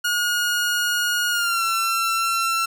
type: tone with pitch glide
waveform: sawtooth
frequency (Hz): 1438 to 1349.5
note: F#6 to E6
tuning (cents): -50 to +40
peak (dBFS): -16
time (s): 0.04-2.66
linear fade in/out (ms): 10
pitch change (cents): -110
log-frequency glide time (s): 1.31-1.64
effects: none